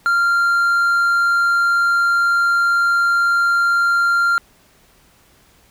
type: tone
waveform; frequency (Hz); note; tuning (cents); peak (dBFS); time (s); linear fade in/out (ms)
triangle; 1389; F6; -10; -11; 0.06-4.38; 0
effects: pink hiss -53 dBFS RMS until 5.7 s